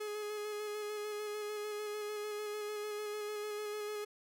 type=tone with vibrato; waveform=45% pulse; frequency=420 Hz; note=G#4; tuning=19 cents sharp; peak=-38 dBFS; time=0-4.05 s; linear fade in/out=10 ms; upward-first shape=square; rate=6.7 Hz; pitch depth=15 cents each way; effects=none